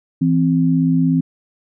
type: tone pair together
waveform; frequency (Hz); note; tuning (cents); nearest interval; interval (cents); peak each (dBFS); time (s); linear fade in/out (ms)
sine; 164.8 / 261.6; E3 / C4; 0 / 0; minor sixth; 800; -15; 0.21-1.21; 10
effects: none